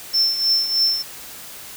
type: tone with tremolo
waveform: triangle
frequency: 5350 Hz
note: E8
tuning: 25 cents sharp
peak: -12 dBFS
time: 0.13-1.03 s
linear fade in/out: 20 ms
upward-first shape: triangle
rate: 3.2 Hz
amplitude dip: 70%
effects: white hiss -37 dBFS RMS until 1.76 s